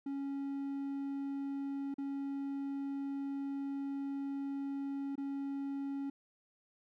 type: tone with dropouts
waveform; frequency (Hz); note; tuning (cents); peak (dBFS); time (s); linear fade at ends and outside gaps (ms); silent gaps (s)
triangle; 277.2; C#4; 0; -34; 0.06-6.1; 5; 1.942-1.982 / 5.156-5.178
effects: none